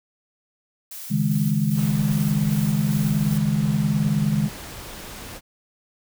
blue noise with tremolo, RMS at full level -36 dBFS, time 0.91-3.38 s, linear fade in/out 5 ms, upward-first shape square, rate 2.5 Hz, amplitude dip 30%
sine chord, C# suspended second, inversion none, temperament equal with one note detuned, 138.59 / 157.46 / 207.7 Hz, C#3 / D#3 / G#3, 0 / +21 / 0 cents, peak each -24 / -22 / -22 dBFS, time 1.1-4.49 s, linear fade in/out 20 ms
pink noise, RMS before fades -37 dBFS, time 1.74-5.41 s, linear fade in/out 50 ms
effects none

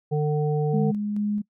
harmonic tone, 150 Hz, D3, 37 cents sharp, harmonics 1 / 3 / 5, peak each -22 / -25 / -33 dBFS, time 0.11-0.92 s, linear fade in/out 20 ms
sine tone with tremolo, 207.7 Hz, G#3, in tune, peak -22 dBFS, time 0.73-1.42 s, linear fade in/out 10 ms, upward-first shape square, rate 2.3 Hz, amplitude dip 25%
effects noise-tail reverb RT60 0.1 s tail -23 dB re dry

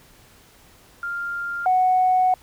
sine tone pair in turn, 1396.9 / 740 Hz, F6 / F#5, 0 / 0 cents, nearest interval major seventh, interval 1100 cents, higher first, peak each -25 / -14 dBFS, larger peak second, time 1.03-1.66 / 1.66-2.34 s, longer second, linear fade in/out 2 ms, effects tanh soft clip ceiling -10 dBFS + pink hiss -52 dBFS RMS until 2.42 s

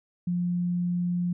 sine tone, 176.3 Hz, F3, 17 cents sharp, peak -24 dBFS, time 0.27-1.33 s, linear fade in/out 5 ms, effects none

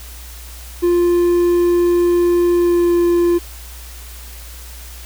triangle tone with pitch glide, 349.2 to 346.4 Hz, F4 to F4, 0 to -14 cents, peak -9 dBFS, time 0.82-3.39 s, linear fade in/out 20 ms, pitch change -14 cents, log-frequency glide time 2.52-2.95 s, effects added 60 Hz sine -33 dBFS peak until 5.05 s + white hiss -38 dBFS RMS until 5.05 s

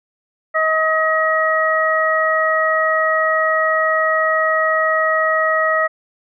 harmonic tone, 634 Hz, D#5, 32 cents sharp, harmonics 1 / 2 / 3, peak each -18 / -18 / -18 dBFS, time 0.54-5.88 s, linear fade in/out 20 ms, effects none

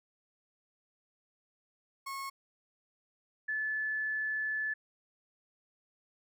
35% pulse / sine tone pair in turn, 1092 / 1733.4 Hz, C#6 / A6, -26 / -26 cents, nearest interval minor sixth, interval 800 cents, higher second, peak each -36 / -31 dBFS, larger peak second, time 2.06-2.3 / 3.48-4.74 s, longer second, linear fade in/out 10 ms, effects none

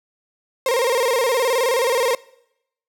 35% pulse tone with vibrato, 497.1 Hz, B4, 11 cents sharp, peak -15 dBFS, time 0.66-2.15 s, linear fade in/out 2 ms, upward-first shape square, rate 19 Hz, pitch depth 110 cents each way, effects noise-tail reverb RT60 0.8 s tail -22 dB re dry

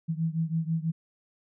sine beating tone pair, 160.6 / 166.7 Hz, E3 / E3, -45 / +20 cents, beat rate 6.1 Hz, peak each -28 / -30 dBFS, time 0.08-0.92 s, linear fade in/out 20 ms, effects none

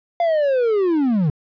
triangle linear sweep, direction down, 698.5 to 140 Hz, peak -13 dBFS, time 0.2-1.3 s, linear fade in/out 2 ms, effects resampled to 11025 Hz + 9-bit

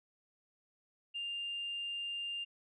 sine tone, 2800 Hz, F7, 4 cents sharp, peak -36 dBFS, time 1.14-2.45 s, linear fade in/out 20 ms, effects tanh soft clip ceiling -32 dBFS

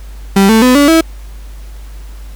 35% pulse tone with pitch steps, 195.7 / 222.2 / 252.3 / 286.5 / 325.3 Hz, G3 / A3 / B3 / D4 / E4, -3 / +17 / +37 / -43 / -23 cents, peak -3 dBFS, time 0.36-1.01 s, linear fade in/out 5 ms, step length 130 ms, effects added 50 Hz sine -26 dBFS peak until 2.35 s + pink hiss -42 dBFS RMS until 2.35 s

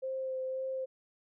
sine tone with vibrato, 523.3 Hz, C5, in tune, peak -33 dBFS, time 0.02-0.86 s, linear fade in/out 20 ms, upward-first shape sine, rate 1.9 Hz, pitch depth 13 cents each way, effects none

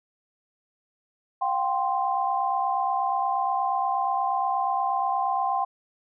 sine chord, F suspended second, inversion none, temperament equal with one note detuned, 715.6 / 784 / 1046.5 Hz, F5 / G5 / C6, +42 / 0 / 0 cents, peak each -30 / -25 / -27 dBFS, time 1.41-5.65 s, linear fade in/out 10 ms, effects none

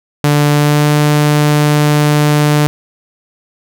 sawtooth tone with pitch glide, 146.83 to 148.71 Hz, D3 to D3, 0 to +22 cents, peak -4 dBFS, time 0.24-2.67 s, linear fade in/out 0 ms, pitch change +22 cents, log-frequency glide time 0.52-0.91 s, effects none

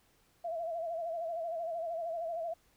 sine tone with vibrato, 668 Hz, E5, 23 cents sharp, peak -34 dBFS, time 0.44-2.54 s, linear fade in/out 10 ms, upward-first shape sine, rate 13 Hz, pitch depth 72 cents each way, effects pink hiss -69 dBFS RMS until 2.76 s

